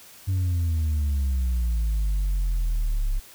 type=exponential sweep; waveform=sine; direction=down; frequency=96.4 to 33.37 Hz; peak=-18 dBFS; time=0.27-3.2 s; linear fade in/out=20 ms; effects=tanh soft clip ceiling -20 dBFS + white hiss -48 dBFS RMS until 3.34 s